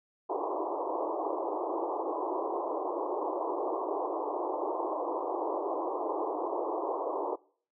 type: band-pass noise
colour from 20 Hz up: pink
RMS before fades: -33 dBFS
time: 0.29-7.36 s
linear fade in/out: 10 ms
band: 310 to 1100 Hz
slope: 96 dB/octave
effects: noise-tail reverb RT60 0.5 s tail -23 dB re dry